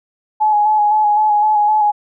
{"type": "tone with vibrato", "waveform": "sine", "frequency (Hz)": 845, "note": "G#5", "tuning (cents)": 30, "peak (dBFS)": -10, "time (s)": [0.4, 1.92], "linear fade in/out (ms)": 20, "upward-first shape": "square", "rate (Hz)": 3.9, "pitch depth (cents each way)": 24, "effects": []}